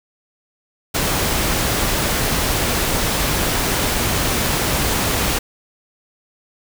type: noise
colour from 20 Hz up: pink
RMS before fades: -19 dBFS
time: 0.94-5.39 s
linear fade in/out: 10 ms
effects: none